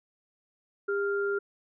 sine tone pair together, 401.4 / 1396.9 Hz, G4 / F6, +41 / 0 cents, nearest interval octave + minor seventh, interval 2159 cents, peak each -27 / -32 dBFS, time 0.88-1.39 s, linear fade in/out 10 ms, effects none

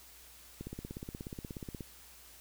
click train, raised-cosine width 3 ms, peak -28 dBFS, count 21, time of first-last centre 0.61-1.808 s, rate 16.7 Hz, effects added 60 Hz sine -63 dBFS peak until 2.4 s + white hiss -56 dBFS RMS until 2.4 s

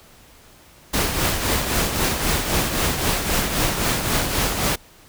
pink noise with tremolo, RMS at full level -19 dBFS, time 0.93-4.76 s, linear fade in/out 10 ms, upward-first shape triangle, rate 3.8 Hz, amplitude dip 55%, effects pink hiss -49 dBFS RMS until 5.08 s

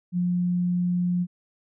sine tone, 177.6 Hz, F3, 29 cents sharp, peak -21 dBFS, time 0.12-1.27 s, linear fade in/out 50 ms, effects none

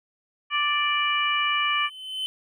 harmonic tone, 587.3 Hz, D5, in tune, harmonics 2 / 3 / 4 / 5, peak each -25 / -30 / -26 / -27 dBFS, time 0.5-1.9 s, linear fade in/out 50 ms
triangle tone with exponential growth, 3051 Hz, G7, 48 cents flat, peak -23 dBFS, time 1.43-2.26 s, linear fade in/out 0 ms, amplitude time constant 180 ms
effects none

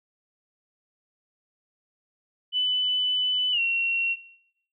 sine tone with pitch glide, 2998 to 2733 Hz, F#7 to F7, +22 to -38 cents, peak -21 dBFS, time 2.52-4.17 s, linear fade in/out 50 ms, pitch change -160 cents, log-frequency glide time 3.52-3.6 s, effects noise-tail reverb RT60 0.8 s tail -19 dB re dry

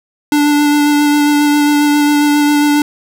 square tone with vibrato, 293.3 Hz, D4, 2 cents flat, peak -9 dBFS, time 0.32-2.82 s, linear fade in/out 2 ms, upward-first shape sine, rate 7.4 Hz, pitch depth 13 cents each way, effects none

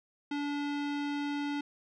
square tone with low-pass filter, 288.5 Hz, D4, 31 cents flat, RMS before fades -34 dBFS, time 0.31-1.61 s, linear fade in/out 5 ms, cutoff 3600 Hz, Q 1.2, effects none

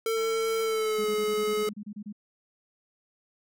square tone with pitch glide, 449.1 to 424.6 Hz, A4 to G#4, +35 to +38 cents, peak -26 dBFS, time 0.06-1.69 s, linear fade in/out 2 ms, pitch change -97 cents, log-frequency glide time 0.6-1.07 s
click train, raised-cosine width 0.5 ms, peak -35 dBFS, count 321, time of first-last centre 0.17-1.679 s, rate 212 Hz
sine tone bursts, 207.7 Hz, G#3, in tune, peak -35 dBFS, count 12, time 0.98-2.127 s, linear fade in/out 10 ms, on 69 ms, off 29 ms
effects none

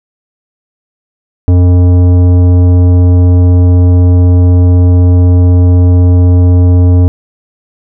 sine tone with tanh clipping, 89.2 Hz, F2, 37 cents sharp, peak -4 dBFS, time 1.48-7.08 s, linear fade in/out 0 ms, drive 13 dB, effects none

